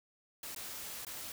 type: noise with dropouts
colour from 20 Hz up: white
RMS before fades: -44 dBFS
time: 0.43-1.32 s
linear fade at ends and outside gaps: 2 ms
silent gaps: 0.548-0.561 / 1.049-1.067 s
effects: none